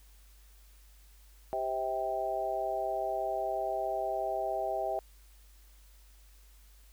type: harmonic tone with a mistuned harmonic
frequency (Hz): 130.8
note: C3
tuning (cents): 0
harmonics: 3 / 4 / 5 / 6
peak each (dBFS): -39 / -40 / -33 / -35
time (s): 1.53-4.99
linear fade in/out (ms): 0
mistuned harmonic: 5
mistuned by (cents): -16
effects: added 50 Hz sine -55 dBFS peak until 6.92 s + white hiss -64 dBFS RMS until 6.92 s